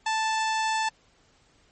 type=tone; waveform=sawtooth; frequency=880 Hz; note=A5; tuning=in tune; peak=-20 dBFS; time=0.06-0.89 s; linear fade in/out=5 ms; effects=pink hiss -62 dBFS RMS until 1.71 s + MP3 32 kbps